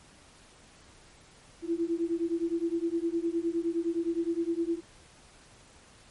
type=beating tone pair; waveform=sine; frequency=331.2 / 340.9 Hz; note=E4 / F4; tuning=+8 / -42 cents; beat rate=9.7 Hz; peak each=-30 dBFS; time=1.62-4.81 s; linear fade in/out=50 ms; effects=pink hiss -56 dBFS RMS until 6.1 s + MP3 48 kbps